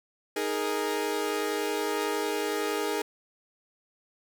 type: chord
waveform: sawtooth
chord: D# suspended fourth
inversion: none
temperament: equal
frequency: 311.1 / 415.3 / 466.2 Hz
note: D#4 / G#4 / A#4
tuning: 0 / 0 / 0 cents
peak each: -30 / -26 / -29 dBFS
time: 0.36-3.02 s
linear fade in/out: 5 ms
effects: 10-bit